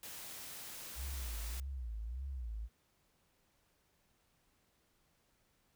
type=noise; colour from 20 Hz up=white; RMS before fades=-48 dBFS; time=0.03-1.6 s; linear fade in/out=2 ms
type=tone with vibrato; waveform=sine; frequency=60.7 Hz; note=B1; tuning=29 cents flat; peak=-39 dBFS; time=0.95-2.69 s; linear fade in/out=50 ms; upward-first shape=sine; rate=1.7 Hz; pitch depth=210 cents each way
effects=pink hiss -75 dBFS RMS until 5.75 s